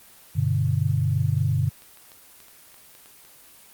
sine chord, G major, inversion none, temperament equal, 98 / 123.47 / 146.83 Hz, G2 / B2 / D3, 0 / 0 / 0 cents, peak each -24 dBFS, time 0.35-1.7 s, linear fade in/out 20 ms
clicks, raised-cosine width 0.2 ms, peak -31 dBFS, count 9, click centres 1.821 / 1.973 / 2.118 / 2.403 / 2.483 / 2.743 / 2.951 / 3.059 / 3.25 s
effects white hiss -50 dBFS RMS until 3.73 s + Opus 24 kbps

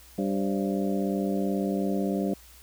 harmonic tone with a mistuned harmonic, 98 Hz, G2, in tune, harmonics 2 / 3 / 4 / 5 / 6 / 7, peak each -27 / -31 / -33 / -35 / -37 / -38 dBFS, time 0.18-2.34 s, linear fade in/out 5 ms, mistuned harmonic 5, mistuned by +120 cents, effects added 60 Hz sine -53 dBFS peak until 2.62 s + white hiss -53 dBFS RMS until 2.62 s

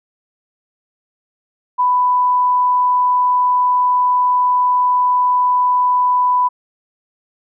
sine tone, 994 Hz, B5, 11 cents sharp, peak -11 dBFS, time 1.78-6.49 s, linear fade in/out 20 ms, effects none

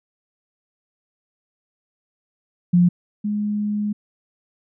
sine tone pair in turn, 176.2 / 208.5 Hz, F3 / G#3, +16 / +7 cents, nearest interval minor third, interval 291 cents, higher second, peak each -11 / -20 dBFS, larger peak first, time 2.73-2.89 / 3.24-3.93 s, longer second, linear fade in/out 10 ms, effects none

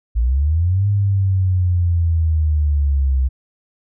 sine linear two-way sweep, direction up then down, 54 to 102.3 to 64.1 Hz, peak -13 dBFS, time 0.15-3.29 s, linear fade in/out 20 ms, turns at 0.88 s, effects none

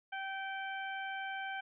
harmonic tone, 776 Hz, G5, 18 cents flat, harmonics 1 / 2 / 3 / 4, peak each -41 / -41 / -47 / -50 dBFS, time 0.12-1.61 s, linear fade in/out 10 ms, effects none

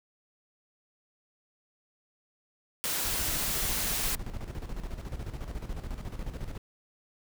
white noise, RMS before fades -31 dBFS, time 2.84-4.15 s, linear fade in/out 0 ms
brown noise with tremolo, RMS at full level -35 dBFS, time 3.05-6.58 s, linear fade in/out 5 ms, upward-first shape square, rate 14 Hz, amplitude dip 60%
effects none

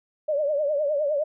sine tone with vibrato, 588 Hz, D5, 2 cents sharp, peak -21 dBFS, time 0.28-1.24 s, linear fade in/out 10 ms, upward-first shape triangle, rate 9.8 Hz, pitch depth 120 cents each way, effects none

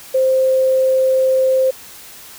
sine tone, 523.3 Hz, C5, in tune, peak -11 dBFS, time 0.14-1.71 s, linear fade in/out 10 ms, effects white hiss -38 dBFS RMS until 2.38 s

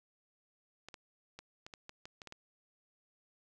clicks, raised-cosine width 0.2 ms, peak -30 dBFS, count 10, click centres 0.886 / 0.942 / 1.39 / 1.665 / 1.738 / 1.894 / 2.055 / 2.218 / 2.273 / 2.324 s, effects none

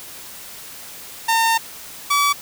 sawtooth tone pair in turn, 909 / 1145.7 Hz, A#5 / D6, -44 / -43 cents, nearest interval major third, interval 401 cents, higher second, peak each -11 dBFS, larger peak neither, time 1.28-1.58 / 2.1-2.33 s, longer first, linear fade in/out 10 ms, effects white hiss -37 dBFS RMS until 2.41 s

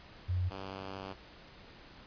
sine / 5% pulse tone pair in turn, 90.5 / 96.26 Hz, F#2 / G2, -38 / -31 cents, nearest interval minor second, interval 107 cents, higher second, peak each -29 / -30 dBFS, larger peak first, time 0.28-0.5 / 0.5-1.14 s, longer second, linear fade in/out 20 ms, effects pink hiss -54 dBFS RMS until 2.06 s + resampled to 11025 Hz

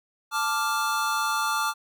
square chord, D minor, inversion second, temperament equal, 880 / 1174.7 / 1396.9 Hz, A5 / D6 / F6, 0 / 0 / 0 cents, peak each -30 / -28 / -29 dBFS, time 0.31-1.74 s, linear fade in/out 50 ms, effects none

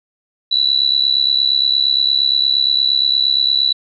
sine tone with amplitude modulation, 3954 Hz, B7, 1 cent sharp, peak -8 dBFS, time 0.51-3.73 s, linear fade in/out 10 ms, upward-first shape sine, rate 68.6 Hz, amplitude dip 85%, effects none

